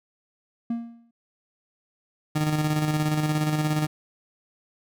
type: tone with exponential decay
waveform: triangle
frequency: 233.1 Hz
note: A#3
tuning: in tune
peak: -20 dBFS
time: 0.7-1.11 s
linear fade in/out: 5 ms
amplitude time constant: 89 ms
type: tone with tremolo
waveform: 30% pulse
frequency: 152.7 Hz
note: D#3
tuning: 32 cents flat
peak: -18 dBFS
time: 2.35-3.87 s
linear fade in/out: 10 ms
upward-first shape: square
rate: 17 Hz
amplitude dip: 40%
effects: none